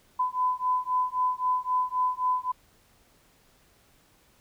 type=beating tone pair; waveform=sine; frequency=1005 / 1008.8 Hz; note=B5 / B5; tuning=+30 / +36 cents; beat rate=3.8 Hz; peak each=-27 dBFS; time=0.19-2.52 s; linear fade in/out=10 ms; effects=pink hiss -62 dBFS RMS until 4.4 s